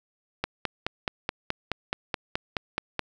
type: click train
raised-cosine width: 0.3 ms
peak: -10 dBFS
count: 13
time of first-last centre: 0.44-2.993 s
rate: 4.7 Hz
effects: none